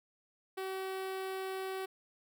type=tone with notch filter; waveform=sawtooth; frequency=380.7 Hz; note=F#4; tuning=49 cents sharp; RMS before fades=-39 dBFS; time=0.57-1.86 s; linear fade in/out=10 ms; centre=6400 Hz; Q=1.3; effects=none